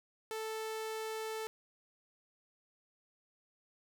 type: tone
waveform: sawtooth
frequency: 440 Hz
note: A4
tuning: in tune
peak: -34 dBFS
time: 0.31-1.47 s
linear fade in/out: 0 ms
effects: none